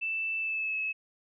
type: tone with pitch glide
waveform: sine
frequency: 2649 to 2586 Hz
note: E7 to E7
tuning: +8 to -34 cents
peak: -29 dBFS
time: 0.01-0.93 s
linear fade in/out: 20 ms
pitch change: -42 cents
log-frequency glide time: 0.38-0.77 s
effects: none